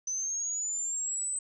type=linear sweep; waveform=sine; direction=up; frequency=6060 to 8130 Hz; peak=-30 dBFS; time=0.07-1.39 s; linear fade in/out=5 ms; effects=none